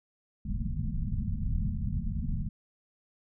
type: low-pass noise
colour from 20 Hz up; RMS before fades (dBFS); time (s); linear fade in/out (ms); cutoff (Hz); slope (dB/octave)
pink; -31; 0.45-2.49; 5; 230; 96
effects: none